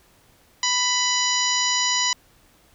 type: harmonic tone with a mistuned harmonic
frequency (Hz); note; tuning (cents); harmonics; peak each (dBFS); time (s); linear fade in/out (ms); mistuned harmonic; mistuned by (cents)
994; B5; +11; 1 / 2 / 3 / 4 / 5 / 6 / 7; -27 / -27 / -27 / -27 / -27 / -27 / -27; 0.63-2.13; 2; 6; -57
effects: pink hiss -57 dBFS RMS until 2.74 s